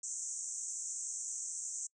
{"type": "band-pass noise", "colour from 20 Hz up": "pink", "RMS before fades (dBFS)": -41, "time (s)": [0.03, 1.87], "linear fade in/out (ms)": 5, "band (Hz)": [6100, 8300], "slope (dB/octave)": 96, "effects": ["noise-tail reverb RT60 0.1 s tail -25 dB re dry"]}